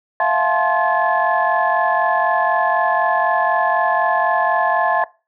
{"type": "tone cluster", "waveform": "sine", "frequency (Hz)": [667, 711, 867, 1051, 1718], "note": ["E5", "F5", "A5", "C6", "A6"], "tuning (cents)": [20, 31, -26, 7, -42], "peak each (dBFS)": -20, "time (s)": [0.2, 5.04], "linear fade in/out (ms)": 2, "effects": ["noise-tail reverb RT60 0.3 s tail -21 dB re dry", "tanh soft clip ceiling -4 dBFS"]}